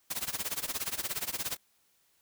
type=noise with tremolo; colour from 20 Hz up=white; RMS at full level=-32 dBFS; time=0.1-1.57 s; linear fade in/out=10 ms; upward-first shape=sine; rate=17 Hz; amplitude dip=90%; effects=white hiss -70 dBFS RMS until 2.21 s